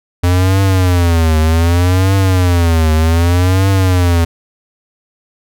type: tone with vibrato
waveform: square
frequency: 87.31 Hz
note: F2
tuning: in tune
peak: -9 dBFS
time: 0.23-4.25 s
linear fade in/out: 10 ms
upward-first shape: triangle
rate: 0.65 Hz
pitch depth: 200 cents each way
effects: none